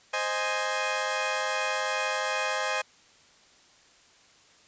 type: chord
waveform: 15% pulse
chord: Ab major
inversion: first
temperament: equal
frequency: 523.3 / 622.3 / 830.6 Hz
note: C5 / Eb5 / Ab5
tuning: 0 / 0 / 0 cents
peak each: -25 dBFS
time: 0.13-2.82 s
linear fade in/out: 10 ms
effects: white hiss -58 dBFS RMS until 4.67 s + resampled to 16000 Hz